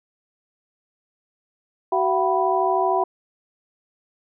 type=tone cluster; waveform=sine; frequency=377.9 / 680 / 753 / 985 Hz; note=F#4 / F5 / F#5 / B5; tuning=+37 / -46 / +30 / -5 cents; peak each=-23 dBFS; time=1.92-3.04 s; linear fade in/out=5 ms; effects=none